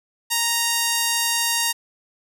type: tone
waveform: 5% pulse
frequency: 932.3 Hz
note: A#5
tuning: in tune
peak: -7 dBFS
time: 0.3-1.73 s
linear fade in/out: 20 ms
effects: none